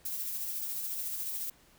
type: noise with tremolo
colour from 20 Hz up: violet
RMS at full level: -35 dBFS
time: 0.05-1.5 s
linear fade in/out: 5 ms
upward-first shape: sine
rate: 14 Hz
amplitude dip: 30%
effects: pink hiss -62 dBFS RMS until 1.78 s